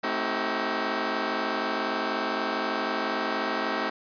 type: chord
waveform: 10% pulse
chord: A diminished seventh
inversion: none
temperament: just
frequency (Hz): 220 / 264 / 316.8 / 380.2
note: A3 / C4 / Eb4 / Gb4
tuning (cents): 0 / +16 / +31 / +47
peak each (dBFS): -24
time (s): 0.03-3.9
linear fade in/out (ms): 10
effects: resampled to 11025 Hz